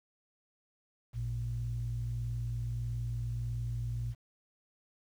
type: tone pair together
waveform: sine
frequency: 54.95 / 116.54 Hz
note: A1 / A#2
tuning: -2 / 0 cents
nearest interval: octave + minor second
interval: 1302 cents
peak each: -38 / -33 dBFS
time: 1.13-4.15 s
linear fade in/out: 50 ms
effects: tanh soft clip ceiling -26 dBFS + 10-bit